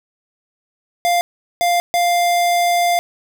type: tone bursts at uneven times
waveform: square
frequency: 698.5 Hz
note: F5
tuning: in tune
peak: -14 dBFS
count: 3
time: 1.05-1.21 / 1.61-1.8 / 1.94-2.99 s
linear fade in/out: 0 ms
effects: none